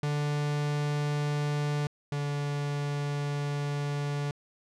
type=tone pair in turn; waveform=45% pulse; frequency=146.83 / 144.39 Hz; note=D3 / D3; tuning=0 / -29 cents; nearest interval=unison; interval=29 cents; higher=first; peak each=-27 / -29 dBFS; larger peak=first; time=0.03-1.87 / 2.12-4.31 s; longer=second; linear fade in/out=2 ms; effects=low-pass 7000 Hz 12 dB/octave